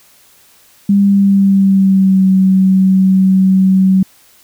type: tone with pitch glide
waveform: sine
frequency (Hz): 200 to 189.54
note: G3 to F#3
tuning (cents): +35 to +42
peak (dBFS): -6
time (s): 0.89-4.03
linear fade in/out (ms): 5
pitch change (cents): -93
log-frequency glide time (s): 0.99-2.26
effects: white hiss -47 dBFS RMS until 4.43 s